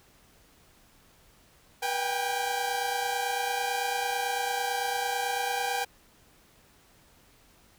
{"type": "tone cluster", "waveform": "sawtooth", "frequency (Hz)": [484.7, 779, 808], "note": ["B4", "G5", "G#5"], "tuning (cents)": [-32, -11, -48], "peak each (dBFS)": [-32, -27, -28], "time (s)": [1.82, 5.85], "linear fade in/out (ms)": 10, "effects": ["pink hiss -60 dBFS RMS until 7.78 s"]}